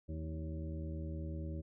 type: harmonic tone with a mistuned harmonic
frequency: 79.5 Hz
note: D#2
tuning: 38 cents sharp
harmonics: 1 / 2 / 3 / 4 / 5 / 7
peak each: -40 / -45 / -51 / -48 / -55 / -53 dBFS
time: 0.08-1.62 s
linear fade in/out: 20 ms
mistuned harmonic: 3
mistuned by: -70 cents
effects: none